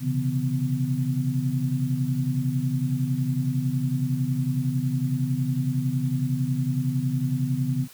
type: tone cluster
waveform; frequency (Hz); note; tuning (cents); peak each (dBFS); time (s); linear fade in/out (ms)
sine; 128.1 / 139 / 166.3 / 250.4; C3 / C#3 / E3 / B3; -36 / +5 / +16 / +24; -28 / -25 / -34 / -28; 0-7.88; 50
effects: white hiss -49 dBFS RMS until 7.93 s